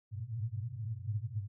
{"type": "band-pass noise", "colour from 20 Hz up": "white", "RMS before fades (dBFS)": -38, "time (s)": [0.11, 1.48], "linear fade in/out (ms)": 50, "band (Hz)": [100, 120], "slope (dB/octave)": 96, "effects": []}